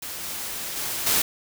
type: noise with level steps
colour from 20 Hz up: white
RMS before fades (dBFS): -34 / -32 / -29 / -21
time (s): 0.02-1.22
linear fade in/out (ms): 5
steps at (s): 0.23 / 0.76 / 1.06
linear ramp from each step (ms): 10
effects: none